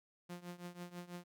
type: tone with tremolo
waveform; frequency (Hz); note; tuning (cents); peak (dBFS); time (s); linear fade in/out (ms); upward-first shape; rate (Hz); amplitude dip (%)
sawtooth; 176.1; F3; +15; -39; 0.29-1.24; 10; triangle; 6.1; 90
effects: none